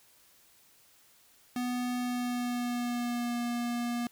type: tone with pitch glide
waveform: square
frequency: 246.9 to 239.2 Hz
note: B3 to A#3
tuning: 0 to +45 cents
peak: -31 dBFS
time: 1.56-4.07 s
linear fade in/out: 2 ms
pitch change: -55 cents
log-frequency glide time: 1.99-3.37 s
effects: white hiss -62 dBFS RMS until 4.11 s